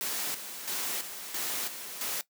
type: noise with tremolo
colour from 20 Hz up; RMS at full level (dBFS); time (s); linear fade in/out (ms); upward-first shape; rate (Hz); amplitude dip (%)
white; -33; 0.01-2.21; 0; square; 1.5; 60
effects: noise-tail reverb RT60 0.1 s tail -18 dB re dry + high-pass 200 Hz 12 dB/octave